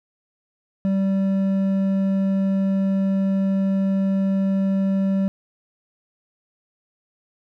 triangle tone with hard clipping, 193.8 Hz, G3, 20 cents flat, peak -19 dBFS, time 0.85-5.28 s, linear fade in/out 0 ms, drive 9 dB, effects none

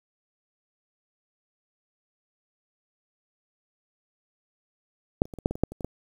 clicks, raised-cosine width 2 ms, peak -6 / -30 / -25 / -25 / -7 / -18 / -22 / -7 / -25 / -24 / -16 dBFS, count 11, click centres 5.219 / 5.255 / 5.338 / 5.387 / 5.459 / 5.51 / 5.555 / 5.636 / 5.72 / 5.808 / 5.846 s, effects 8-bit

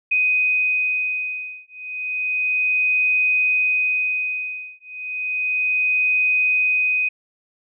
sine beating tone pair, 2502 / 2502.32 Hz, D#7 / D#7, +9 / +9 cents, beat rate 0.32 Hz, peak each -21 dBFS, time 0.11-7.09 s, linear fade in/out 10 ms, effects none

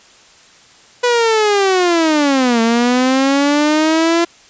sawtooth linear two-way sweep, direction down then up, 493.9 to 225.6 to 342.1 Hz, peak -7 dBFS, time 1.03-4.25 s, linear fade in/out 10 ms, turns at 2.61 s, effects white hiss -45 dBFS RMS until 4.49 s + resampled to 16000 Hz

